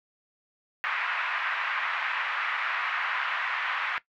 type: band-pass noise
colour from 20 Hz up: pink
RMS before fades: -30 dBFS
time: 0.84-3.98 s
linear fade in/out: 0 ms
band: 1100 to 2400 Hz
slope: 24 dB/octave
effects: noise-tail reverb RT60 0.1 s tail -17 dB re dry